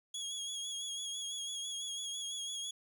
25% pulse tone with vibrato, 3322 Hz, G#7, in tune, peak -34 dBFS, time 0.14-2.71 s, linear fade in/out 5 ms, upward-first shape sine, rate 6 Hz, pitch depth 36 cents each way, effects none

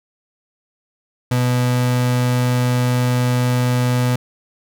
35% pulse tone, 124.2 Hz, B2, 10 cents sharp, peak -13 dBFS, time 1.31-4.16 s, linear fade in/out 5 ms, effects none

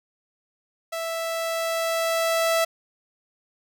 sawtooth tone with level ramp, 659.3 Hz, E5, in tune, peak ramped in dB -24 to -15 dBFS, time 0.92-2.65 s, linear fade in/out 10 ms, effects none

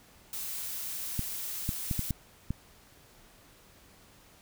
blue noise, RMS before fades -37 dBFS, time 0.33-2.11 s, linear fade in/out 2 ms
clicks, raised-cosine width 5 ms, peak -18 dBFS, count 6, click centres 1.193 / 1.691 / 1.912 / 1.993 / 2.107 / 2.506 s
effects pink hiss -58 dBFS RMS until 4.41 s

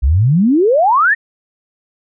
sine exponential sweep, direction up, 59.3 to 1900 Hz, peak -8 dBFS, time 0.02-1.15 s, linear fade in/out 20 ms, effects none

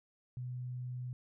sine tone, 125 Hz, B2, 21 cents sharp, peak -38 dBFS, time 0.37-1.13 s, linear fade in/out 0 ms, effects none

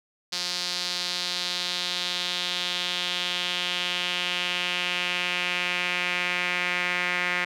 sawtooth tone with band-pass filter sweep, 178.3 Hz, F3, 36 cents sharp, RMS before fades -28 dBFS, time 0.32-7.45 s, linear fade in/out 10 ms, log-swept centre 4600 to 2100 Hz, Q 3, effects none

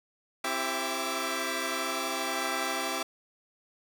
10% pulse tone cluster, 263.9 / 335.7 / 395.6 / 659 / 1158 Hz, C4 / E4 / G4 / E5 / D6, +15 / +32 / +16 / -1 / -25 cents, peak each -28 dBFS, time 0.44-3.03 s, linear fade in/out 5 ms, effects none

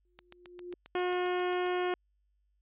sine tone with exponential growth, 354.6 Hz, F4, 26 cents sharp, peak -37 dBFS, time 0.05-0.74 s, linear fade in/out 2 ms, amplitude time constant 150 ms
click train, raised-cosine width 0.2 ms, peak -31 dBFS, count 12, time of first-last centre 0.19-1.665 s, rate 7.46 Hz
harmonic tone, 360.3 Hz, F#4, 46 cents flat, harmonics 1 / 2 / 3 / 4 / 5 / 6 / 7 / 8 / 9, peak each -30 / -36 / -40 / -42 / -44 / -46 / -47 / -48 / -49 dBFS, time 0.95-1.94 s, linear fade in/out 2 ms
effects added 50 Hz sine -70 dBFS peak until 2.61 s + resampled to 8000 Hz

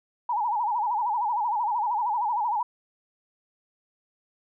sine tone with vibrato, 900 Hz, A5, 39 cents sharp, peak -23 dBFS, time 0.29-2.63 s, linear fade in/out 5 ms, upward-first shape sine, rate 13 Hz, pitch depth 160 cents each way, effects none

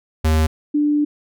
square / sine tone pair in turn, 78.8 / 295.3 Hz, D#2 / D4, +23 / +10 cents, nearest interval octave + major seventh, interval 2287 cents, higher second, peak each -14 dBFS, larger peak neither, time 0.24-0.47 / 0.74-1.05 s, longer second, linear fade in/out 10 ms, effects none

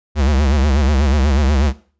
square tone with vibrato, 70.4 Hz, C#2, 27 cents sharp, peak -13 dBFS, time 0.15-1.73 s, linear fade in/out 50 ms, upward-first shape sine, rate 8.2 Hz, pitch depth 140 cents each way, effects noise-tail reverb RT60 0.4 s tail -17 dB re dry + resampled to 16000 Hz

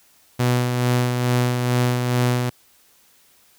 sawtooth tone with tremolo, 123.47 Hz, B2, in tune, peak -12 dBFS, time 0.39-2.5 s, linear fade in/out 10 ms, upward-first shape sine, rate 2.3 Hz, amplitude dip 40%, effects white hiss -56 dBFS RMS until 3.58 s

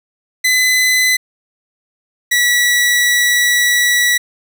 sawtooth tone pair in turn, 2015 / 1943.9 Hz, B6 / B6, +34 / -28 cents, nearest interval minor second, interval 62 cents, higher first, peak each -7 dBFS, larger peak neither, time 0.44-1.17 / 2.31-4.18 s, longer second, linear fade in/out 10 ms, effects none

